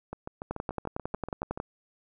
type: two click trains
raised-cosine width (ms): 1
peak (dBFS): -17 / -22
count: 13 / 11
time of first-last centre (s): 0.51-1.601 / 0.13-1.575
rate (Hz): 11 / 6.92
effects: none